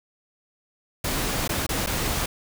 pink noise with dropouts, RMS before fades -26 dBFS, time 1.04-2.26 s, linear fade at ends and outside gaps 5 ms, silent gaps 1.478-1.492 / 1.666-1.69 / 1.863-1.87 s, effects none

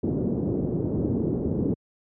white low-pass noise, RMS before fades -25 dBFS, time 0.03-1.74 s, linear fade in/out 5 ms, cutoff 370 Hz, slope 24 dB/octave, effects high-pass 80 Hz 12 dB/octave

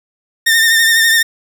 sawtooth tone with vibrato, 1817 Hz, A#6, 45 cents flat, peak -5 dBFS, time 0.46-1.23 s, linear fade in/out 10 ms, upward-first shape triangle, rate 12 Hz, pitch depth 42 cents each way, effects none

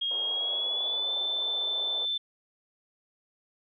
sine tone with pitch glide, 3260 to 3535 Hz, G#7 to A7, -33 to +7 cents, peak -27 dBFS, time 0.01-2.18 s, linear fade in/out 10 ms, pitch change +140 cents, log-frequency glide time 0.25-1.12 s
white band-pass noise, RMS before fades -45 dBFS, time 0.1-2.06 s, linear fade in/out 20 ms, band 440 to 820 Hz, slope 24 dB/octave
effects none

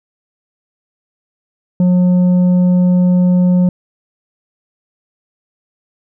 triangle tone with tanh clipping, 180 Hz, F#3, 47 cents flat, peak -9 dBFS, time 1.8-3.69 s, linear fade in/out 2 ms, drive 10 dB, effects none

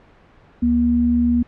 sine tone pair together, 70.5 / 239.9 Hz, C#2 / A#3, +30 / +50 cents, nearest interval octave + major sixth, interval 2120 cents, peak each -24 / -14 dBFS, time 0.62-1.43 s, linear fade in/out 10 ms, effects pink hiss -50 dBFS RMS until 1.47 s + low-pass 2000 Hz 12 dB/octave

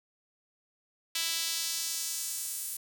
sawtooth tone with high-pass filter sweep, 329.6 Hz, E4, in tune, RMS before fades -34 dBFS, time 1.15-2.77 s, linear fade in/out 5 ms, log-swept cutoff 3400 to 10000 Hz, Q 1.2, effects none

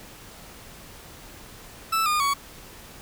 40% pulse tone with pitch steps, 1318.5 / 1216.1 / 1121.6 Hz, E6 / D#6 / C#6, 0 / -40 / +20 cents, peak -20 dBFS, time 1.92-2.34 s, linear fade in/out 10 ms, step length 140 ms, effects pink hiss -45 dBFS RMS until 3.01 s

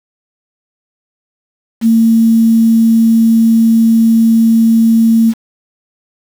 sine tone with quantisation, 226.6 Hz, A#3, 49 cents flat, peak -5 dBFS, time 1.81-5.34 s, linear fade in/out 50 ms, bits 5, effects none

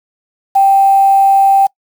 sine tone with quantisation, 784 Hz, G5, in tune, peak -5 dBFS, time 0.55-1.67 s, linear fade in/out 10 ms, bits 5, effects noise-tail reverb RT60 0.1 s tail -24 dB re dry

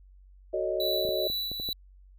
sine chord, D# half-diminished seventh, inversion first, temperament just, 373.4 / 448 / 560 / 622.3 Hz, F#4 / A4 / C#5 / D#5, +16 / +31 / +18 / 0 cents, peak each -32 / -36 / -33 / -30 dBFS, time 0.53-1.28 s, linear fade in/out 10 ms
square tone with tremolo, 3951 Hz, B7, in tune, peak -29 dBFS, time 0.8-1.73 s, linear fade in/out 2 ms, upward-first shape sine, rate 2.3 Hz, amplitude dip 45%
clicks, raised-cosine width 2 ms, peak -27 dBFS, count 6, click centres 1.051 / 1.089 / 1.3 / 1.516 / 1.599 / 1.689 s
effects added 47 Hz sine -51 dBFS peak until 2.18 s

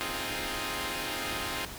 5% pulse chord, F minor seventh, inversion second, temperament equal, 261.6 / 311.1 / 349.2 / 415.3 Hz, C4 / Eb4 / F4 / Ab4, 0 / 0 / 0 / 0 cents, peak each -27 dBFS, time 0.01-1.65 s, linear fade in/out 0 ms, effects pink hiss -42 dBFS RMS until 1.78 s

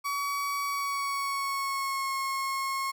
35% pulse tone with pitch glide, 1133 to 1084.3 Hz, C#6 to C#6, +37 to -39 cents, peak -27 dBFS, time 0.04-2.92 s, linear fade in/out 20 ms, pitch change -76 cents, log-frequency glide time 0.65-2.13 s, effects none

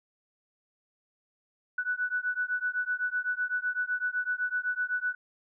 sine beating tone pair, 1480 / 1487.9 Hz, F#6 / F#6, 0 / +9 cents, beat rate 7.9 Hz, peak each -31 dBFS, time 1.78-5.15 s, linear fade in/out 5 ms, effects none

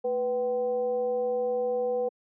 sine tone with frequency modulation, 493.9 Hz, B4, in tune, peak -24 dBFS, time 0.04-2.09 s, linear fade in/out 10 ms, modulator 272 Hz, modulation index 0.52, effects high-pass 300 Hz 12 dB/octave

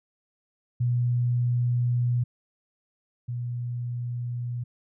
sine tone pair in turn, 121.8 / 121.23 Hz, B2 / B2, -24 / -32 cents, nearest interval unison, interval 8 cents, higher first, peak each -21 / -28 dBFS, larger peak first, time 0.8-2.24 / 3.28-4.64 s, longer first, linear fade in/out 10 ms, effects none

